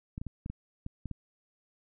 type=clicks; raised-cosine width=5 ms; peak=-25 dBFS; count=8; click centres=0.179 / 0.215 / 0.267 / 0.461 / 0.5 / 0.864 / 1.057 / 1.113 s; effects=none